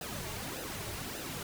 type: noise with flanger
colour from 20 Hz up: pink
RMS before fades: -40 dBFS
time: 0.01-1.43 s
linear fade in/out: 2 ms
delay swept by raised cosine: 0.89 to 4.09 ms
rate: 1.7 Hz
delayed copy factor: -0.7
effects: none